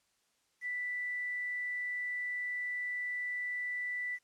sine tone with quantisation, 1975.5 Hz, B6, in tune, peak -34 dBFS, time 0.61-4.19 s, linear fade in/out 50 ms, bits 10, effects white hiss -75 dBFS RMS until 4.23 s + low-pass 9000 Hz 12 dB/octave

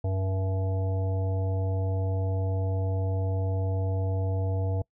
harmonic tone, 95.2 Hz, F#2, 50 cents sharp, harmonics 1 / 3 / 5 / 7 / 9, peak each -25 / -40 / -37 / -38 / -46 dBFS, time 0.04-4.82 s, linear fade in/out 5 ms, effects noise-tail reverb RT60 0.1 s tail -25 dB re dry

